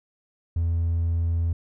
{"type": "tone", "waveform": "triangle", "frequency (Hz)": 84, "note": "E2", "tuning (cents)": 33, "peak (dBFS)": -18, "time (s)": [0.56, 1.53], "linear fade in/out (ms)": 5, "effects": ["tanh soft clip ceiling -16 dBFS"]}